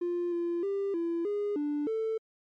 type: tone with pitch steps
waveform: triangle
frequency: 349.5 / 343.3 / 396.6 / 337.3 / 411.2 / 293.9 / 443.6 Hz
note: F4 / F4 / G4 / E4 / G#4 / D4 / A4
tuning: +1 / -30 / +20 / +40 / -17 / +1 / +14 cents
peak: -25 dBFS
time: 0.01-2.18 s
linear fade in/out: 10 ms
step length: 310 ms
effects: tanh soft clip ceiling -24 dBFS + MP3 48 kbps